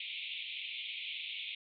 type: band-pass noise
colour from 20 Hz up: white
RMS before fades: -42 dBFS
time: 0-1.55 s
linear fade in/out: 5 ms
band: 2200 to 3700 Hz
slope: 96 dB/octave
effects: none